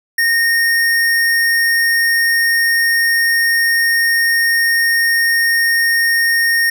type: tone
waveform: square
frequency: 1846 Hz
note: A#6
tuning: 17 cents flat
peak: -12 dBFS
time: 0.18-6.7 s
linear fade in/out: 5 ms
effects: none

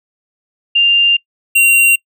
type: tone pair in turn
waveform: sine / square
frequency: 2794 / 2759 Hz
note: F7 / F7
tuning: 0 / -22 cents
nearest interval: unison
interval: 22 cents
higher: first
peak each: -7 dBFS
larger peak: neither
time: 0.75-1.17 / 1.55-1.96 s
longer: first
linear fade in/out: 10 ms
effects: noise-tail reverb RT60 0.1 s tail -25 dB re dry

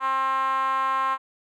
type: tone with band-pass filter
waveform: 5% pulse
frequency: 265.9 Hz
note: C4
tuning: 28 cents sharp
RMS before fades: -24 dBFS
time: 0-1.18 s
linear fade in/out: 50 ms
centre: 1100 Hz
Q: 6.3
effects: none

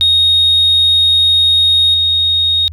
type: tone with level steps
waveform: sine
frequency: 3729 Hz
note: A#7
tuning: in tune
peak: -6 / -9 dBFS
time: 0.01-2.68 s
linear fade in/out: 0 ms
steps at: 1.94 s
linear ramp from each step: 2 ms
effects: tanh soft clip ceiling -4 dBFS + added 81 Hz sine -26 dBFS peak until 2.72 s

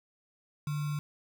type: tone with sample-and-hold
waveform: sine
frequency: 147.8 Hz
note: D3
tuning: 11 cents sharp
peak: -30 dBFS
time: 0.67-0.99 s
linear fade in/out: 2 ms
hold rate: 1225 Hz
effects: none

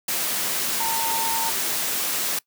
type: tone in noise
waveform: sine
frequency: 909 Hz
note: A#5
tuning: 44 cents flat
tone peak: -25 dBFS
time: 0.8-1.5 s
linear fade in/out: 5 ms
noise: white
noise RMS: -25 dBFS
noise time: 0.08-2.39 s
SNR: -3 dB
effects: noise-tail reverb RT60 0.1 s tail -22 dB re dry + high-pass 150 Hz 12 dB/octave

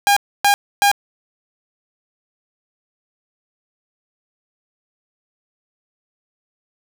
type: tone bursts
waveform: sawtooth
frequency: 809 Hz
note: G#5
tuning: 46 cents flat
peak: -7 dBFS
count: 3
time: 0.07-0.915 s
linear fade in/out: 0 ms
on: 95 ms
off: 280 ms
effects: none

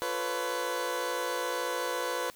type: tone cluster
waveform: 20% pulse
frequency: 350.9 / 445.2 / 499.1 / 561 Hz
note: F4 / A4 / B4 / C#5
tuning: +8 / +20 / +18 / +21 cents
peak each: -34 / -36 / -27 / -33 dBFS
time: 0.02-2.3 s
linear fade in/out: 0 ms
effects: white hiss -56 dBFS RMS until 2.35 s

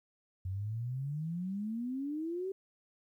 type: exponential sweep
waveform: sine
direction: up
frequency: 90.8 to 392 Hz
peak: -34 dBFS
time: 0.45-2.52 s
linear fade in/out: 5 ms
effects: 12-bit

